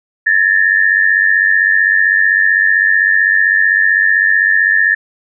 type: tone pair together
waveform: sine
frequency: 1719 / 1814.7 Hz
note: A6 / A#6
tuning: -41 / -47 cents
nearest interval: minor second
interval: 94 cents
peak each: -11 dBFS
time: 0.26-4.95 s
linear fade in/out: 10 ms
effects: none